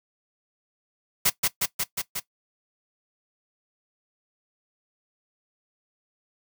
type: noise with echo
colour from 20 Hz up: white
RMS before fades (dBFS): -20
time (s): 1.25-1.3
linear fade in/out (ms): 10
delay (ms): 180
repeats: 5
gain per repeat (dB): -2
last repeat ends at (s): 2.2
effects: noise-tail reverb RT60 0.1 s tail -17 dB re dry